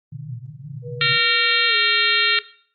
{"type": "band-pass noise", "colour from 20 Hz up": "white", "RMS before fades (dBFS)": -33, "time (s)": [0.12, 1.18], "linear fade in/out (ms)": 5, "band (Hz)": [120, 150], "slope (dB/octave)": 96}
{"type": "tone with pitch glide", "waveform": "sine", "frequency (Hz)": [482.9, 420.4], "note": ["B4", "G#4"], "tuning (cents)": [-39, 21], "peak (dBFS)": -32, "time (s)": [0.82, 2.43], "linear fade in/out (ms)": 50, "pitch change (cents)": -240, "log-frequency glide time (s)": [1.67, 1.76]}
{"type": "harmonic tone", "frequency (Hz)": 460.2, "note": "A#4", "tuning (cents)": -22, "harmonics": [3, 4, 5, 6, 7, 8, 9], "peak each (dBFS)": [-23, -23, -23, -23, -23, -23, -23], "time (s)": [1.01, 2.39], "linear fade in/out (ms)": 2}
{"effects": ["noise-tail reverb RT60 0.5 s tail -17 dB re dry", "Opus 48 kbps"]}